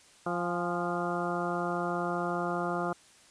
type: harmonic tone with a mistuned harmonic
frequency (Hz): 175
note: F3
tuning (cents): +4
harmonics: 1 / 2 / 3 / 4 / 5 / 6 / 7 / 8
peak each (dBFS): -36 / -35 / -38 / -35 / -40 / -41 / -37 / -40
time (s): 0.26-2.93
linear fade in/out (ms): 5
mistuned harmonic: 5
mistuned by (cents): -55
effects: white hiss -58 dBFS RMS until 3.3 s + resampled to 22050 Hz